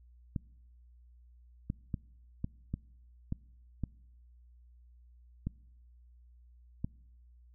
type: clicks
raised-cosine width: 5 ms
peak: -21 dBFS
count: 9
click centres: 0.362 / 1.701 / 1.942 / 2.444 / 2.74 / 3.324 / 3.837 / 5.47 / 6.845 s
effects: noise-tail reverb RT60 1.0 s tail -26 dB re dry + added 60 Hz sine -56 dBFS peak until 7.54 s